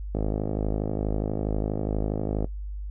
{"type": "click train", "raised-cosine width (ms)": 2, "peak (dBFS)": -14, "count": 121, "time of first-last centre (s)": [0.15, 2.444], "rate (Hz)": 52.3, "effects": ["noise-tail reverb RT60 0.1 s tail -17 dB re dry", "added 50 Hz sine -31 dBFS peak until 2.9 s"]}